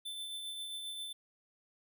square tone with tremolo, 3532 Hz, A7, 6 cents sharp, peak -39 dBFS, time 0.05-1.13 s, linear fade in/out 10 ms, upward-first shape triangle, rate 7.5 Hz, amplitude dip 35%, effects none

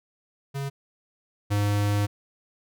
square tone pair in turn, 138.59 / 102.67 Hz, C#3 / G#2, 0 / -19 cents, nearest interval perfect fourth, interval 519 cents, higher first, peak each -29 / -22 dBFS, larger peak second, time 0.54-0.7 / 1.5-2.07 s, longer second, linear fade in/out 20 ms, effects none

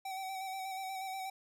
square tone with vibrato, 764 Hz, G5, 45 cents flat, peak -39 dBFS, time 0.05-1.3 s, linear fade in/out 5 ms, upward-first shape square, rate 8.3 Hz, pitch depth 23 cents each way, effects none

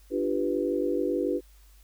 sine chord, G dominant seventh, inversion second, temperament equal with one note detuned, 293.7 / 345 / 392 / 493.9 Hz, D4 / F4 / G4 / B4, 0 / -21 / 0 / 0 cents, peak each -30 dBFS, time 0.1-1.41 s, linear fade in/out 50 ms, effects added 50 Hz sine -52 dBFS peak until 1.83 s + white hiss -62 dBFS RMS until 1.83 s

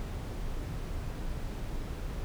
brown noise, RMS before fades -36 dBFS, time 0-2.24 s, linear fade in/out 0 ms, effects none

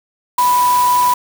sine tone in noise, 987.8 Hz, B5, in tune, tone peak -10 dBFS, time 0.38-1.14 s, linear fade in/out 5 ms, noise white, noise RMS -24 dBFS, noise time 0.38-1.14 s, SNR +11 dB, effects none

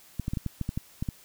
clicks, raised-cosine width 5 ms, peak -17 dBFS, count 10, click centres 0.197 / 0.281 / 0.335 / 0.372 / 0.463 / 0.613 / 0.691 / 0.775 / 1.025 / 1.088 s, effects white hiss -55 dBFS RMS until 1.24 s

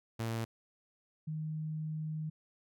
sawtooth / sine tone pair in turn, 113.8 / 155.67 Hz, A#2 / D#3, -41 / +1 cents, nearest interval perfect fourth, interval 542 cents, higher second, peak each -30 / -35 dBFS, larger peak first, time 0.19-0.45 / 1.27-2.3 s, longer second, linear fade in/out 10 ms, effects none

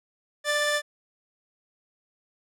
sawtooth tone pair together, 592.1 / 1760 Hz, D5 / A6, +14 / 0 cents, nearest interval octave + perfect fifth, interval 1886 cents, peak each -22 dBFS, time 0.44-0.82 s, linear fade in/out 50 ms, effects low-pass 10000 Hz 12 dB/octave

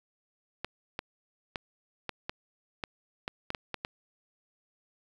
clicks, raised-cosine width 0.3 ms, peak -17 dBFS, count 11, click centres 0.646 / 0.991 / 1.558 / 2.093 / 2.295 / 2.838 / 3.279 / 3.504 / 3.548 / 3.743 / 3.849 s, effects 8-bit

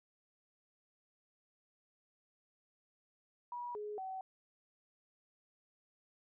sine tone with pitch steps, 967 / 419.2 / 759 Hz, B5 / G#4 / F#5, -37 / +16 / +44 cents, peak -40 dBFS, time 3.52-4.21 s, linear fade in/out 2 ms, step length 230 ms, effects none

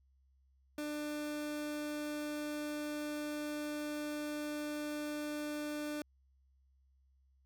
30% pulse tone, 297.9 Hz, D4, 25 cents sharp, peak -35 dBFS, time 0.78-6.02 s, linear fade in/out 2 ms, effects added 66 Hz sine -67 dBFS peak until 7.45 s

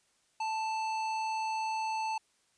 sine tone with hard clipping, 881 Hz, A5, 2 cents sharp, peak -33 dBFS, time 0.4-2.18 s, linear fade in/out 5 ms, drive 13 dB, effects white hiss -71 dBFS RMS until 2.57 s + resampled to 22050 Hz

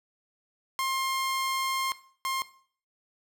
sawtooth tone pair in turn, 1062 / 1062 Hz, C6 / C6, +25 / +25 cents, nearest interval unison, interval 0 cents, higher neither, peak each -23 / -24 dBFS, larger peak first, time 0.79-1.92 / 2.25-2.42 s, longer first, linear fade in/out 0 ms, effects noise-tail reverb RT60 0.5 s tail -17 dB re dry

